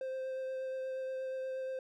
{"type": "tone with vibrato", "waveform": "triangle", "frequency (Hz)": 523.3, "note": "C5", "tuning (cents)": 0, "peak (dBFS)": -34, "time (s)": [0.01, 1.79], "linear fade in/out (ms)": 2, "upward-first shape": "triangle", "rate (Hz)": 8.4, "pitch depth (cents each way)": 13, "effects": []}